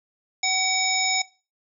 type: harmonic tone with a mistuned harmonic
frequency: 755 Hz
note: F#5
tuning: 35 cents sharp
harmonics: 1 / 3 / 5 / 7 / 9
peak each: -29 / -25 / -29 / -27 / -27 dBFS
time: 0.43-1.22 s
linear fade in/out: 5 ms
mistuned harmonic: 9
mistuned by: +24 cents
effects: noise-tail reverb RT60 0.3 s tail -18 dB re dry